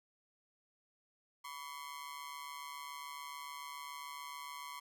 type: ring-modulated tone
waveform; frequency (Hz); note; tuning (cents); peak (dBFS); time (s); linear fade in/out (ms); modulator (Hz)
sawtooth; 1062; C6; +25; -38; 1.44-4.8; 10; 73.5
effects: 13-bit